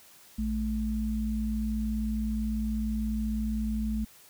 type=tone pair together; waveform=sine; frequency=57.37 / 216.6 Hz; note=A#1 / A3; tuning=-27 / -27 cents; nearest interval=octave + major seventh; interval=2300 cents; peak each=-31 / -29 dBFS; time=0.38-4.05 s; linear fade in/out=10 ms; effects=white hiss -55 dBFS RMS until 4.29 s